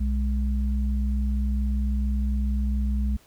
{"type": "tone pair together", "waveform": "sine", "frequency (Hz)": [62.2, 209.2], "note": ["B1", "G#3"], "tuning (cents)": [13, 13], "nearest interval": "octave + major sixth", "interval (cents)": 2100, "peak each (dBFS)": [-22, -30], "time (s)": [0, 3.17], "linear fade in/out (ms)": 10, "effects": ["pink hiss -57 dBFS RMS until 3.26 s"]}